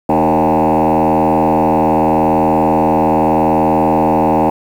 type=tone with frequency modulation; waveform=sine; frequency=545 Hz; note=C#5; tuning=29 cents flat; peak=-7 dBFS; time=0.09-4.5 s; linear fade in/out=5 ms; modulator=80.8 Hz; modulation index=4.5; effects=tanh soft clip ceiling -7 dBFS + 7-bit